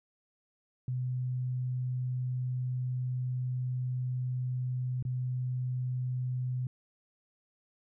sine tone with dropouts, 126.4 Hz, B2, 41 cents sharp, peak -30 dBFS, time 0.88-6.67 s, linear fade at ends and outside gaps 2 ms, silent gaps 5.026-5.051 s, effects none

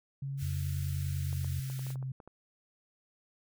sine tone with pitch glide, 137.5 to 131.52 Hz, C#3 to C3, -14 to +9 cents, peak -34 dBFS, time 0.22-2.12 s, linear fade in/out 5 ms, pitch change -77 cents, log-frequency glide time 1.07-1.77 s
white high-pass noise, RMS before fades -49 dBFS, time 0.37-1.96 s, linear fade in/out 50 ms, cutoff 1300 Hz, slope 96 dB/octave
sine tone, 87.31 Hz, F2, in tune, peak -33 dBFS, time 0.42-1.6 s, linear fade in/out 5 ms
clicks, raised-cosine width 1 ms, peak -36 dBFS, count 10, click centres 1.329 / 1.446 / 1.7 / 1.793 / 1.867 / 1.904 / 1.957 / 2.027 / 2.202 / 2.276 s
effects none

